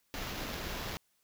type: noise with sample-and-hold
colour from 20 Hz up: pink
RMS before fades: -39 dBFS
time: 0.14-0.97 s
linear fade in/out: 0 ms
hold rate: 8820 Hz
effects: white hiss -74 dBFS RMS until 1.23 s